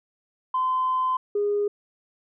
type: tone pair in turn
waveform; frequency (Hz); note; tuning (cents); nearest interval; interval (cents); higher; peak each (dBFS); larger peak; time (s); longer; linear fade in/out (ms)
sine; 1028 / 410.7; C6 / G#4; -31 / -19; octave + major third; 1588; first; -20; neither; 0.54-1.17 / 1.35-1.68; first; 5
effects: tanh soft clip ceiling -16 dBFS